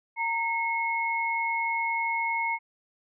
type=tone pair together; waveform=sine; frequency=923.2 / 2175 Hz; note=A#5 / C#7; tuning=-17 / -33 cents; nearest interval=octave + minor third; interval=1484 cents; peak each=-28 dBFS; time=0.16-2.59 s; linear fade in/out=50 ms; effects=none